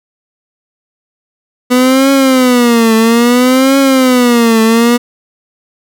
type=tone with vibrato; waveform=30% pulse; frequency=246.9 Hz; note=B3; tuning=in tune; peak=-3 dBFS; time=1.7-4.98 s; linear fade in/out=20 ms; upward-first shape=triangle; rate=0.6 Hz; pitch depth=190 cents each way; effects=none